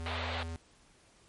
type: tone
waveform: square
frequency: 82.41 Hz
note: E2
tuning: in tune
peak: -38 dBFS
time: 0-0.56 s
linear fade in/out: 0 ms
type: band-pass noise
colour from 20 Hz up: pink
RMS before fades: -38 dBFS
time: 0.06-0.43 s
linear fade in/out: 0 ms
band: 490 to 4200 Hz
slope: 48 dB/octave
effects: pink hiss -63 dBFS RMS until 1.28 s + MP3 48 kbps